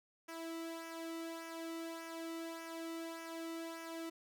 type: tone with flanger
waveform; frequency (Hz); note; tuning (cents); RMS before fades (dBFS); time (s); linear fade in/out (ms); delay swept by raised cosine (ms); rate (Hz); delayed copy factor
sawtooth; 329.4; E4; -1; -45; 0.28-4.1; 10; 0.24 to 1.24; 1.7; -0.6
effects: none